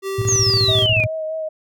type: tone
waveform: square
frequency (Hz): 388.7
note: G4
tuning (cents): -15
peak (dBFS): -23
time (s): 0.02-0.87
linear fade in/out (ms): 50
type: tone with tremolo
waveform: sine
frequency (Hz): 110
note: A2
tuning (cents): 0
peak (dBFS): -16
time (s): 0.18-1.07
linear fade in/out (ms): 10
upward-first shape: square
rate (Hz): 14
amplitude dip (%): 80
type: exponential sweep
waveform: sine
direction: down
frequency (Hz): 6820 to 2349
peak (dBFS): -15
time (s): 0.27-1.05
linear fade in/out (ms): 20
type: tone with vibrato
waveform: sine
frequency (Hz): 633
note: D#5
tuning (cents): +30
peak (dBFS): -22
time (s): 0.68-1.49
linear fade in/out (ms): 10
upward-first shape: sine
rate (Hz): 4.8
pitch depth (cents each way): 21
effects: none